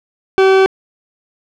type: tone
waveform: 40% pulse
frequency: 383.2 Hz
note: G4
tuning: 39 cents flat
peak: -6 dBFS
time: 0.38-0.66 s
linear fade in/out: 0 ms
effects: low-pass 3000 Hz 12 dB/octave + 8-bit